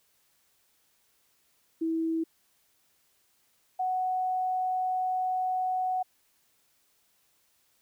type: tone pair in turn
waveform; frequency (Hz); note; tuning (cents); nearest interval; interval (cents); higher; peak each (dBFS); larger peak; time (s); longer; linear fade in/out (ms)
sine; 325.4 / 741.6; E4 / F#5; -22 / +4; octave + major second; 1426; second; -26; neither; 1.81-2.24 / 3.79-6.03; second; 10
effects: white hiss -69 dBFS RMS until 7.81 s